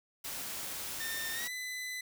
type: noise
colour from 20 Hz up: white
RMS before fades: -40 dBFS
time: 0.24-1.48 s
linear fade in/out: 10 ms
type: tone with pitch glide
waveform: sawtooth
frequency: 1809 to 2007 Hz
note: A6 to B6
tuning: +48 to +27 cents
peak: -34 dBFS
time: 1-2.01 s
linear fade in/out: 5 ms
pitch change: +179 cents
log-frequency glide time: 1.33-1.51 s
effects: none